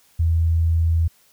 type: tone with vibrato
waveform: sine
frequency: 82.41 Hz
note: E2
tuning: in tune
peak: -15 dBFS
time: 0.19-1.08 s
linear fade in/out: 10 ms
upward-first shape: sine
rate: 20 Hz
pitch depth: 11 cents each way
effects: white hiss -57 dBFS RMS until 1.32 s